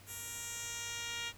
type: tone with band-pass filter sweep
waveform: 10% pulse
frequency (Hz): 469.9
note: A#4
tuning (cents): +14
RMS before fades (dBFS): -42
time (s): 0.06-1.33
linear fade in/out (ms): 50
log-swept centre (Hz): 11000 to 3800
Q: 1.4
effects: added 98 Hz sine -57 dBFS peak until 1.37 s + pink hiss -58 dBFS RMS until 1.37 s